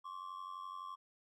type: ring-modulated tone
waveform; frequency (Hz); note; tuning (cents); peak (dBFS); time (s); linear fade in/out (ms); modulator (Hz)
triangle; 1103; C#6; -9; -39; 0.04-0.96; 20; 45.9
effects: none